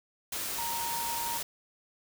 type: tone in noise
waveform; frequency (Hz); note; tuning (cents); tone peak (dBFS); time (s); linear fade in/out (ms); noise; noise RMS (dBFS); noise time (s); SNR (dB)
sine; 932.3; A#5; 0; -34; 0.58-1.38; 5; white; -35; 0.32-1.43; -2
effects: none